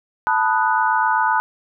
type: chord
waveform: sine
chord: B dominant seventh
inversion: third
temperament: equal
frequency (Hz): 880 / 987.8 / 1244.5 / 1480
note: A5 / B5 / D#6 / F#6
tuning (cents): 0 / 0 / 0 / 0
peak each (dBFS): -19 / -20 / -24 / -21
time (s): 0.27-1.4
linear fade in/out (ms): 0
effects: none